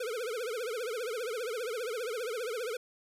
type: tone with vibrato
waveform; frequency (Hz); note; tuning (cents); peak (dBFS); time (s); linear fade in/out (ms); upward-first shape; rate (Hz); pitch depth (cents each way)
square; 466.2; A#4; 0; -34; 0-2.77; 5; triangle; 15; 210
effects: resampled to 32000 Hz